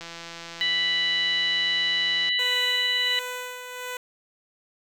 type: click train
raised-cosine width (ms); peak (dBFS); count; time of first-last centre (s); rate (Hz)
0.2; -21; 384; 0.01-2.29; 168
type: harmonic tone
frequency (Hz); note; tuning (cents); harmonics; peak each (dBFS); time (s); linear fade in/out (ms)
987.8; B5; 0; 2 / 3 / 4; -26 / -25 / -27; 0.61-3.19; 0
type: tone with tremolo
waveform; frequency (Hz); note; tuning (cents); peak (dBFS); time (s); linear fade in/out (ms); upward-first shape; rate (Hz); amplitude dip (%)
10% pulse; 498.5; B4; +16; -22; 2.39-3.97; 2; sine; 1.4; 50
effects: none